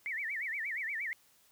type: tone with vibrato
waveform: sine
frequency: 2023 Hz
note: B6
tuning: 41 cents sharp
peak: -34 dBFS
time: 0.06-1.13 s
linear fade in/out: 0 ms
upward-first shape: sine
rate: 8.5 Hz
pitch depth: 240 cents each way
effects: white hiss -66 dBFS RMS until 1.51 s